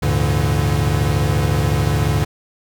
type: tone cluster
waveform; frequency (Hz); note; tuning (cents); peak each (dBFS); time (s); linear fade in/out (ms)
square; 73.9 / 99.8 / 113.8 / 145.1 / 166.1; D2 / G2 / A#2 / D3 / E3; +11 / +32 / -41 / -21 / +13; -22 / -22 / -23 / -20 / -28; 0.02-2.25; 10
effects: none